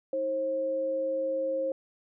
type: tone pair together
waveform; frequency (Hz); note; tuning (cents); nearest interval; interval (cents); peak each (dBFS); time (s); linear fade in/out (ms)
sine; 318.1 / 535; D#4 / C5; +38 / +38; major sixth; 900; -38 / -27; 0.13-1.72; 2
effects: none

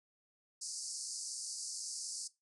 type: band-pass noise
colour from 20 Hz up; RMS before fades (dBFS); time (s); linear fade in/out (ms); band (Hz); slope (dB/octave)
pink; -43; 0.61-2.28; 10; 4600 to 9900; 96
effects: noise-tail reverb RT60 0.2 s tail -18 dB re dry

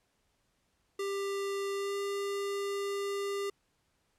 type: tone with pitch glide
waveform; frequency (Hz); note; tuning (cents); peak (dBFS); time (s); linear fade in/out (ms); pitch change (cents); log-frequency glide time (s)
square; 396.3 to 399.7; G4 to G4; +19 to +34; -33; 0.99-3.5; 5; +15; 1.74-1.95
effects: pink hiss -75 dBFS RMS until 4.18 s + low-pass 11000 Hz 12 dB/octave

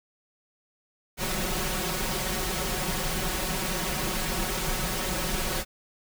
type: noise with comb filter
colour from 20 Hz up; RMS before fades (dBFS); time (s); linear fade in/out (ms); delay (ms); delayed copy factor
pink; -29; 1.17-5.65; 50; 5.4; +0.9
effects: none

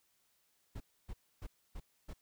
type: noise bursts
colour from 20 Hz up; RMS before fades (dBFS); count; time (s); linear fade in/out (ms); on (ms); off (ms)
brown; -43; 5; 0.75-2.135; 10; 53; 280
effects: white hiss -75 dBFS RMS until 2.21 s

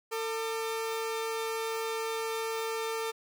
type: tone pair together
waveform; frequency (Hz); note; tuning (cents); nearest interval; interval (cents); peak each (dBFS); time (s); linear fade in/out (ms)
sawtooth; 449.4 / 1199.8; A4 / D6; +37 / +37; octave + perfect fourth; 1700; -28 / -37; 0.11-3.12; 20
effects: none

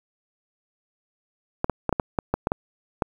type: clicks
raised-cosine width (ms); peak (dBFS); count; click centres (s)
1; -7; 10; 1.644 / 1.697 / 1.893 / 1.927 / 1.998 / 2.188 / 2.34 / 2.471 / 2.519 / 3.022
effects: 7-bit

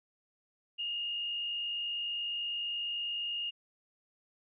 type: tone with frequency modulation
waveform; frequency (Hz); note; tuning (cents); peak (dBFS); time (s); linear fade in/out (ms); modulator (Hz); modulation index
sine; 2840; F7; +28; -33; 0.78-3.51; 20; 54.5; 0.88
effects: none

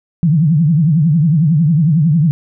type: tone with vibrato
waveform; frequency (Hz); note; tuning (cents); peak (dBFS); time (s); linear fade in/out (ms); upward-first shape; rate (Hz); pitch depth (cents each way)
sine; 157.6; D#3; +23; -8; 0.23-2.31; 0; triangle; 11; 230
effects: none

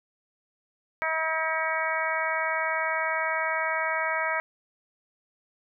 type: harmonic tone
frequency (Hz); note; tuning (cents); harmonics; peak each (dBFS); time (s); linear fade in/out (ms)
320; D#4; +49; 2 / 3 / 4 / 5 / 6 / 7; -32 / -32 / -32 / -32 / -32 / -32; 1.02-4.4; 0
effects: none

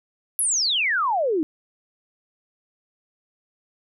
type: exponential sweep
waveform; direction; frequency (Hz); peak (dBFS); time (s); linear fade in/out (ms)
sine; down; 11480 to 293.5; -19; 0.39-1.43; 0
effects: none

